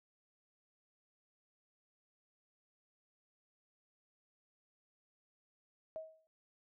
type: tone with exponential decay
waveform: sine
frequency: 637 Hz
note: D#5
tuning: 41 cents sharp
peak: -38 dBFS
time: 5.96-6.27 s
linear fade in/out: 0 ms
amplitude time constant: 66 ms
effects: none